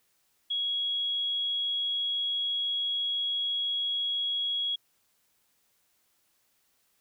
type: tone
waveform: sine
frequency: 3322 Hz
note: G#7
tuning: in tune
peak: -27 dBFS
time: 0.5-4.76 s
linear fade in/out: 10 ms
effects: white hiss -71 dBFS RMS until 7 s